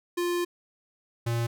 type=tone pair in turn; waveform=square; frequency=350 / 117.14 Hz; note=F4 / A#2; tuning=+4 / +9 cents; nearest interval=octave + perfect fifth; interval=1895 cents; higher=first; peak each=-26 dBFS; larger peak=neither; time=0.17-0.45 / 1.26-1.47 s; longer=first; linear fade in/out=10 ms; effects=none